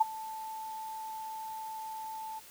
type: tone with ADSR envelope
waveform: sine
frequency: 880 Hz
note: A5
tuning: in tune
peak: -18 dBFS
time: 0-2.4 s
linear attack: 11 ms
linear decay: 21 ms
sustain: -20 dB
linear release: 19 ms
effects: white hiss -53 dBFS RMS until 2.5 s